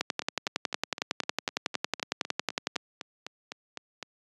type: two click trains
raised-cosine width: 0.2 ms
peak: -9 / -19 dBFS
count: 31 / 16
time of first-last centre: 0.01-2.762 / 0.22-4.027 s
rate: 10.9 / 3.94 Hz
effects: high-pass 200 Hz 12 dB/octave + resampled to 24000 Hz